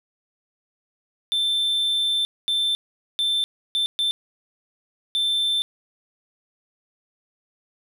triangle tone bursts at uneven times, 3550 Hz, A7, 15 cents sharp, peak -18 dBFS, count 6, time 1.32-2.25 / 2.48-2.75 / 3.19-3.44 / 3.75-3.86 / 3.99-4.11 / 5.15-5.62 s, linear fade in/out 0 ms, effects none

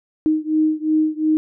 sine beating tone pair, 310 / 312.8 Hz, D#4 / D#4, -6 / +9 cents, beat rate 2.8 Hz, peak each -18 / -19 dBFS, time 0.26-1.37 s, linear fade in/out 0 ms, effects none

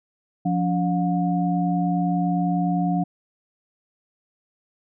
sine tone cluster, 175.8 / 285.7 / 717 Hz, F3 / D4 / F5, +12 / -48 / +45 cents, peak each -21 / -26 / -26 dBFS, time 0.45-3.04 s, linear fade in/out 10 ms, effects none

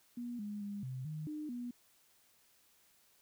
sine tone with pitch steps, 240.7 / 207.1 / 202.9 / 129.4 / 154.1 / 303.2 / 243 Hz, B3 / G#3 / G#3 / C3 / D#3 / D#4 / B3, -44 / -5 / -40 / -19 / -16 / -45 / -28 cents, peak -39 dBFS, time 0.17-1.71 s, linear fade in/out 5 ms, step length 220 ms, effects white hiss -69 dBFS RMS until 3.21 s

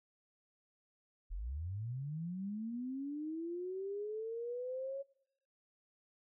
sine linear sweep, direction up, 37.26 to 554.4 Hz, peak -38 dBFS, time 1.3-5.03 s, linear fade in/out 20 ms, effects noise-tail reverb RT60 0.8 s tail -23 dB re dry

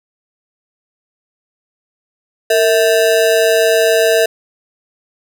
square ring-modulated tone, 554.4 Hz, C#5, in tune, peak -7 dBFS, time 2.5-4.26 s, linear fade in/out 5 ms, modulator 96.4 Hz, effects none

